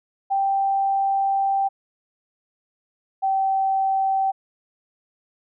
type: tone pair in turn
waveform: sine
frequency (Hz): 784 / 773.2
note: G5 / G5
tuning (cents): 0 / -24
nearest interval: unison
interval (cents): 24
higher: first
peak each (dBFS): -18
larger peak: neither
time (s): 0.3-1.69 / 3.22-4.32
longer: first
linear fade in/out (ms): 20
effects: none